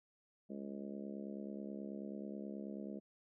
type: harmonic tone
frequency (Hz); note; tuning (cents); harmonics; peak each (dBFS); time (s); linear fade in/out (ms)
69.3; C#2; 0; 3 / 4 / 5 / 6 / 7 / 8 / 9; -45 / -51 / -51 / -56 / -55 / -56 / -56; 0.49-3; 20
effects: none